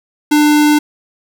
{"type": "tone", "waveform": "square", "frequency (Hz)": 298.4, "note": "D4", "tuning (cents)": 28, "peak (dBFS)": -8, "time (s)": [0.31, 0.79], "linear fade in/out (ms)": 10, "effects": []}